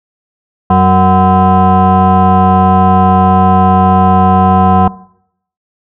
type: tone with frequency modulation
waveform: sine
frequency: 466.2 Hz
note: A#4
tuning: in tune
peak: -3 dBFS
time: 0.7-4.88 s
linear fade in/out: 5 ms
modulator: 278 Hz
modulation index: 2.1
effects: noise-tail reverb RT60 0.7 s tail -21 dB re dry + tanh soft clip ceiling 0 dBFS